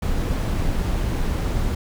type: noise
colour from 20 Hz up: brown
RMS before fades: -22 dBFS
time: 0.02-1.75 s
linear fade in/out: 5 ms
effects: none